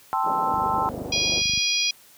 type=chord; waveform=sine; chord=A minor seventh; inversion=third; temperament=equal; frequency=784 / 880 / 1046.5 / 1318.5 Hz; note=G5 / A5 / C6 / E6; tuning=0 / 0 / 0 / 0 cents; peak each=-27 / -25 / -26 / -28 dBFS; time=0.13-0.89 s; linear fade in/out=0 ms
type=band-pass noise; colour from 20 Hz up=white; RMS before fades=-34 dBFS; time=0.23-1.43 s; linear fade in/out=50 ms; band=150 to 640 Hz; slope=24 dB/octave
type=click train; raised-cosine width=5 ms; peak=-23 dBFS; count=27; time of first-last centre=0.54-1.576 s; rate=25.1 Hz
type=harmonic tone; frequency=819 Hz; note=G#5; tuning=24 cents flat; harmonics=3 / 4 / 5 / 6 / 7; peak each=-26 / -26 / -31 / -26 / -27 dBFS; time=1.12-1.91 s; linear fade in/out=5 ms
effects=white hiss -52 dBFS RMS until 2.17 s + high-pass 60 Hz 12 dB/octave